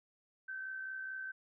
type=tone with amplitude modulation; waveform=sine; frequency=1543 Hz; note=G6; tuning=28 cents flat; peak=-38 dBFS; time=0.48-1.32 s; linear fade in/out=10 ms; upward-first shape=sine; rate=64.6 Hz; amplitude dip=40%; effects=none